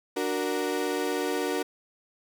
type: chord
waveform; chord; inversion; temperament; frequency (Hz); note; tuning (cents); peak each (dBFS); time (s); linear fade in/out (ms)
35% pulse; D augmented; none; equal; 293.7 / 370 / 466.2; D4 / F#4 / A#4; 0 / 0 / 0; -30 / -29 / -29; 0.16-1.63; 10
effects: none